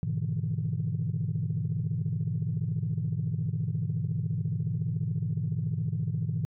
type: chord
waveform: sine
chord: E dominant seventh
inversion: first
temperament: equal with one note detuned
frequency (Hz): 103.83 / 123.47 / 150.61 / 164.81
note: G#2 / B2 / D3 / E3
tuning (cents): 0 / 0 / +44 / 0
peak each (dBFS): -32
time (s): 0.03-6.45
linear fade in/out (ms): 0
effects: tanh soft clip ceiling -20 dBFS